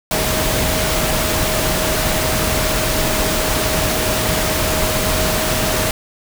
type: tone in noise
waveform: sine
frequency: 629 Hz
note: D#5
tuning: 19 cents sharp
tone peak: -24 dBFS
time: 0.11-5.91 s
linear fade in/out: 2 ms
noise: pink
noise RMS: -18 dBFS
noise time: 0.11-5.91 s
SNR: -9 dB
effects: none